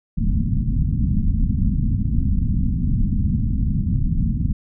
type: low-pass noise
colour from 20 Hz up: pink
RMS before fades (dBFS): -19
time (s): 0.17-4.53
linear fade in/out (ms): 10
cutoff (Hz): 240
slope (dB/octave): 48
effects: none